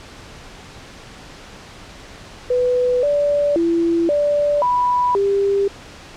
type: tone with pitch steps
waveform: sine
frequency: 496.5 / 580 / 336.2 / 584 / 985 / 397.7 Hz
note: B4 / D5 / E4 / D5 / B5 / G4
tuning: +9 / -22 / +34 / -10 / -5 / +25 cents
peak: -14 dBFS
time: 2.5-5.68 s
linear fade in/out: 5 ms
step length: 530 ms
effects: pink hiss -39 dBFS RMS until 6.16 s + low-pass 6000 Hz 12 dB/octave